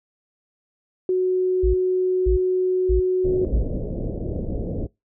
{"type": "tone", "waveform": "sine", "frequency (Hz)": 369.1, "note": "F#4", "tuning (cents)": -4, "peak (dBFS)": -17, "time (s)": [1.09, 3.45], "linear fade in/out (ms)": 2}
{"type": "tone bursts", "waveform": "sine", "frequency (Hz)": 56.6, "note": "A1", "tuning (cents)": 50, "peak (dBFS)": -17, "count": 4, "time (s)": [1.63, 3.63], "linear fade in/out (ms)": 10, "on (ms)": 110, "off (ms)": 520}
{"type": "low-pass noise", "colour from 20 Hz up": "pink", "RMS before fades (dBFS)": -27, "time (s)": [3.24, 4.87], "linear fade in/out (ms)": 10, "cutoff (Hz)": 580, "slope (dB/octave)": 48}
{"effects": ["noise-tail reverb RT60 0.2 s tail -23 dB re dry"]}